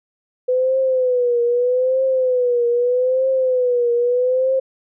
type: tone with vibrato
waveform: sine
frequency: 501 Hz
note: B4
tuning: 25 cents sharp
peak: -14 dBFS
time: 0.48-4.6 s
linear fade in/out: 10 ms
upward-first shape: triangle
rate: 0.8 Hz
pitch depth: 100 cents each way
effects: none